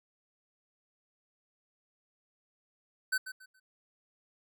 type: tone with echo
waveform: square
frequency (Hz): 1523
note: F#6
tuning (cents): +50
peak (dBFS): -28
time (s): 3.12-3.18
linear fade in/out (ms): 10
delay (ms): 140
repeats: 3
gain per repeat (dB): -12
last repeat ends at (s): 3.6
effects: none